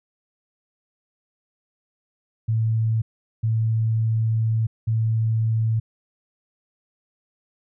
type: tone bursts at uneven times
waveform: sine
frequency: 111.8 Hz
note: A2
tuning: 28 cents sharp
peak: -18 dBFS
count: 3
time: 2.48-3.02 / 3.43-4.67 / 4.87-5.8 s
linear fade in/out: 10 ms
effects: none